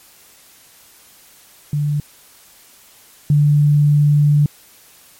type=tone pair in turn; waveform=sine; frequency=146.83 / 146.83 Hz; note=D3 / D3; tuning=0 / 0 cents; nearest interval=unison; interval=0 cents; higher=neither; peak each=-15 / -9 dBFS; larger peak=second; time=1.73-2 / 3.3-4.46 s; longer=second; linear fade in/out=2 ms; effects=white hiss -47 dBFS RMS until 5.19 s + MP3 64 kbps